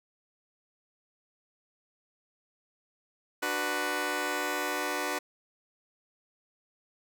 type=chord; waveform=10% pulse; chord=B minor; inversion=first; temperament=just; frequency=296.3 / 370.4 / 493.9 Hz; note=D4 / F#4 / B4; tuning=+15 / +2 / 0 cents; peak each=-26 dBFS; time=3.42-5.19 s; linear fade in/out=10 ms; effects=none